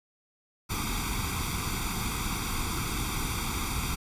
pink noise with comb filter, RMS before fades -31 dBFS, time 0.69-3.96 s, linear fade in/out 20 ms, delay 0.85 ms, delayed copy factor +0.9, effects resampled to 32000 Hz

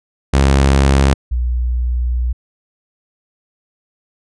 sawtooth / sine tone pair in turn, 68.3 / 60.85 Hz, C#2 / B1, -25 / -25 cents, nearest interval major second, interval 200 cents, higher first, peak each -5 / -14 dBFS, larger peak first, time 0.33-1.14 / 1.31-2.33 s, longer second, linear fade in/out 10 ms, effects resampled to 22050 Hz

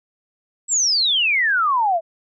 sine exponential sweep, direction down, 7910 to 632 Hz, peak -15 dBFS, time 0.68-2.01 s, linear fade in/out 50 ms, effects none

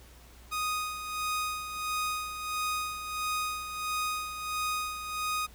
sawtooth tone with tremolo, 1244.5 Hz, D#6, in tune, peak -25 dBFS, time 0.51-5.47 s, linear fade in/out 20 ms, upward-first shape sine, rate 1.5 Hz, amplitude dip 60%, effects added 60 Hz sine -52 dBFS peak until 5.54 s + pink hiss -56 dBFS RMS until 5.54 s

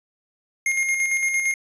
square tone with tremolo, 2135 Hz, C7, 34 cents sharp, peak -19 dBFS, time 0.66-1.54 s, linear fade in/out 2 ms, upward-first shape square, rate 8.8 Hz, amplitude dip 40%, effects resampled to 24000 Hz

